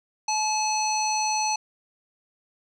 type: tone with low-pass filter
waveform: square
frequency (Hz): 860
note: A5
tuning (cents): -40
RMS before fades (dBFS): -25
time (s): 0.28-1.56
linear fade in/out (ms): 5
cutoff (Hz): 5600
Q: 8.9
effects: none